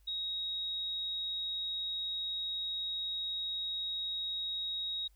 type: tone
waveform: sine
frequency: 3784 Hz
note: A#7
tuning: 25 cents sharp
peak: -34 dBFS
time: 0.07-5.08 s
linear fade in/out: 10 ms
effects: added 50 Hz sine -61 dBFS peak until 5.15 s + white hiss -74 dBFS RMS until 5.15 s